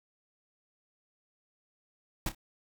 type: noise with echo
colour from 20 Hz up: pink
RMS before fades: -31 dBFS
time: 2.26-2.29 s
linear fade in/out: 2 ms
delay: 29 ms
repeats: 2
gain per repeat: -12 dB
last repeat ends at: 2.348 s
effects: none